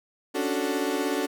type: chord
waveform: 35% pulse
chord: D major seventh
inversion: third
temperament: equal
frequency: 277.2 / 293.7 / 370 / 440 Hz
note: C#4 / D4 / F#4 / A4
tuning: 0 / 0 / 0 / 0 cents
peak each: -29 dBFS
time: 0.34-1.27 s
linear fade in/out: 20 ms
effects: none